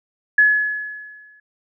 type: tone with exponential decay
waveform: sine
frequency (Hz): 1700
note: G#6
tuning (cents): +40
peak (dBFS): -8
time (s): 0.38-1.4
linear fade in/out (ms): 5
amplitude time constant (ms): 220
effects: none